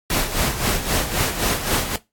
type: noise with tremolo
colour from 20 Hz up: pink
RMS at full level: -19 dBFS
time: 0.1-1.96 s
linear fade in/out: 2 ms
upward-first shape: sine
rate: 3.8 Hz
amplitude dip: 65%
effects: noise-tail reverb RT60 0.2 s tail -18 dB re dry + AAC 64 kbps